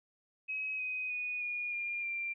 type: tone with pitch steps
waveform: sine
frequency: 2548 / 2511 / 2475 / 2440 / 2405 / 2371 Hz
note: D#7 / D#7 / D#7 / D#7 / D7 / D7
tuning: +41 / +15 / -10 / -34 / +41 / +16 cents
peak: -34 dBFS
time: 0.48-2.34 s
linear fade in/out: 20 ms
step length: 310 ms
effects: none